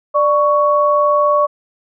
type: tone pair together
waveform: sine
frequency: 591.1 / 1115 Hz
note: D5 / C#6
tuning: +11 / +10 cents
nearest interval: major seventh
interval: 1099 cents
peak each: -13 dBFS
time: 0.14-1.47 s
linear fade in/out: 20 ms
effects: none